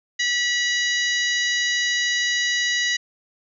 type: harmonic tone with a mistuned harmonic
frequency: 973 Hz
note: B5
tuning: 26 cents flat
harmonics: 2 / 3 / 4 / 5 / 6 / 7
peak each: -22 / -28 / -26 / -32 / -33 / -30 dBFS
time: 0.19-2.97 s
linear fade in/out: 10 ms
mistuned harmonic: 7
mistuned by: -51 cents
effects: none